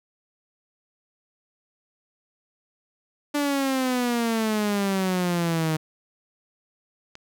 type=exponential sweep; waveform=sawtooth; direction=down; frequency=293.7 to 155.56 Hz; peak=-18 dBFS; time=3.34-5.77 s; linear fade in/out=10 ms
type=click; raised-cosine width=0.2 ms; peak=-24 dBFS; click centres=7.154 s
effects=none